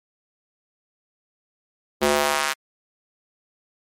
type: tone with high-pass filter sweep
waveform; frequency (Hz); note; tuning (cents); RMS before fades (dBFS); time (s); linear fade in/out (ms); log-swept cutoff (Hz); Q
square; 72.8; D2; -15; -21; 2.01-2.54; 20; 330 to 1500; 1.1
effects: MP3 64 kbps